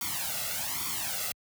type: noise with flanger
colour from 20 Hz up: white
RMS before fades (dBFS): -33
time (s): 0.01-1.32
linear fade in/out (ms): 2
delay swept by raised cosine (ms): 0.88 to 1.5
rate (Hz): 1.2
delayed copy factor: +0.85
effects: high-pass 60 Hz 12 dB/octave